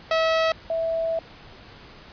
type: tone pair in turn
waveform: sawtooth / sine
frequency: 647 / 656 Hz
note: E5 / E5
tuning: -32 / -9 cents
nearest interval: unison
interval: 23 cents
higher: second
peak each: -15 / -22 dBFS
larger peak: first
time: 0.11-0.52 / 0.7-1.19 s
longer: second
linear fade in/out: 2 ms
effects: pink hiss -46 dBFS RMS until 2.12 s + resampled to 11025 Hz